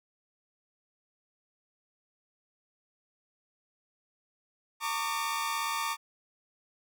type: tone cluster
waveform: sawtooth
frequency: 912 / 1125 / 1202 Hz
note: A#5 / C#6 / D6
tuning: -38 / +25 / +40 cents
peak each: -31 dBFS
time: 4.8-5.97 s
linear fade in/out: 50 ms
effects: none